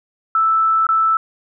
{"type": "tone with dropouts", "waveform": "sine", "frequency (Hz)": 1318.5, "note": "E6", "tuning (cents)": 0, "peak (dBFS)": -12, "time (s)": [0.35, 1.17], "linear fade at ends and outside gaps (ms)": 2, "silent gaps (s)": [0.868, 0.889], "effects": []}